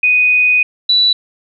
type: tone pair in turn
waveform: sine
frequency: 2489 / 3951 Hz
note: D#7 / B7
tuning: 0 / 0 cents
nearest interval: minor sixth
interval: 800 cents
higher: second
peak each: -8 dBFS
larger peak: neither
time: 0.03-0.63 / 0.89-1.13 s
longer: first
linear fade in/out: 5 ms
effects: none